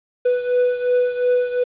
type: beating tone pair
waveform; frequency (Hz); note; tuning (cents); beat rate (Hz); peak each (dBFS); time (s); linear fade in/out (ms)
triangle; 493.9 / 496.7; B4 / B4; 0 / +10; 2.8; -15 / -20; 0.25-1.64; 10
effects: resampled to 8000 Hz + 8-bit